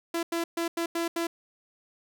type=tone bursts at uneven times; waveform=sawtooth; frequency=336.3 Hz; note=E4; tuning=35 cents sharp; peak=-23 dBFS; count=6; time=0.14-0.23 / 0.32-0.44 / 0.57-0.68 / 0.77-0.86 / 0.95-1.08 / 1.16-1.27 s; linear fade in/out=5 ms; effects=none